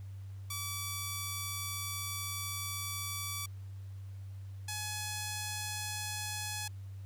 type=tone pair in turn; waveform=5% pulse; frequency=1152 / 845.6 Hz; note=D6 / G#5; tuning=-34 / +31 cents; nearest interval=perfect fourth; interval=535 cents; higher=first; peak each=-25 dBFS; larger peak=neither; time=0.5-3.46 / 4.68-6.68 s; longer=first; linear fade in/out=5 ms; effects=added 97 Hz sine -42 dBFS peak until 7.05 s + pink hiss -66 dBFS RMS until 7.05 s